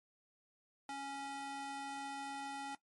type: tone with high-pass filter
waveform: square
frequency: 277.2 Hz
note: C#4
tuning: in tune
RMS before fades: -44 dBFS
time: 0.89-2.75 s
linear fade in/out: 2 ms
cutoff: 570 Hz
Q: 4.3
effects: noise-tail reverb RT60 0.1 s tail -17 dB re dry + MP3 48 kbps